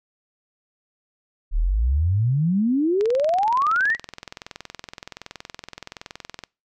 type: exponential sweep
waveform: sine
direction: up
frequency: 34.65 to 1983 Hz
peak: -17 dBFS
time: 1.51-3.97 s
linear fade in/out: 50 ms
type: click train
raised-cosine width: 0.2 ms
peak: -17 dBFS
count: 74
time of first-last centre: 3.01-6.437 s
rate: 21.3 Hz
effects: noise-tail reverb RT60 0.3 s tail -26 dB re dry